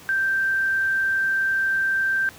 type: tone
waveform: sine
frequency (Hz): 1568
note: G6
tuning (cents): 0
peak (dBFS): -19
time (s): 0.09-2.29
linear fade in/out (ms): 0
effects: pink hiss -45 dBFS RMS until 2.38 s + high-pass 60 Hz 12 dB/octave